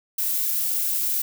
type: noise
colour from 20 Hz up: violet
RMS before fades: -24 dBFS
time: 0.18-1.22 s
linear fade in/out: 5 ms
effects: none